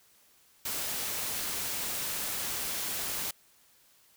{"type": "noise", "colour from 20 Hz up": "white", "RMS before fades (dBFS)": -34, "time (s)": [0.65, 3.31], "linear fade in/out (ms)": 5, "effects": ["white hiss -63 dBFS RMS until 4.16 s"]}